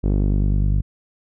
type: tone with low-pass filter sweep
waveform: sawtooth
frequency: 49.89 Hz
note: G1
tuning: 31 cents sharp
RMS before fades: -18 dBFS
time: 0.03-0.82 s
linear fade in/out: 20 ms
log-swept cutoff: 380 to 140 Hz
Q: 1.1
effects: none